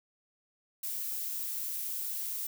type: noise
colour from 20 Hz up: violet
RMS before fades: -36 dBFS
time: 0.83-2.47 s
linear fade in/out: 5 ms
effects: none